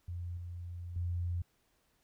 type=tone with level steps; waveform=sine; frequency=87.31 Hz; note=F2; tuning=in tune; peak=-37 / -40 / -32 dBFS; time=0.08-1.42 s; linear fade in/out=5 ms; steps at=0.37 / 0.96 s; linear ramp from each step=2 ms; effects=pink hiss -74 dBFS RMS until 2.03 s